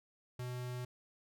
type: tone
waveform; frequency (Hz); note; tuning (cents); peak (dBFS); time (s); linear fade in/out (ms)
square; 124.4; B2; +13; -40; 0.39-0.85; 5
effects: none